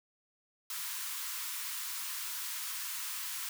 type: high-pass noise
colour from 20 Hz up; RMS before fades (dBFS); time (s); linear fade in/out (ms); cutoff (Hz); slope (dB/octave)
white; -39; 0.7-3.49; 2; 920; 96
effects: none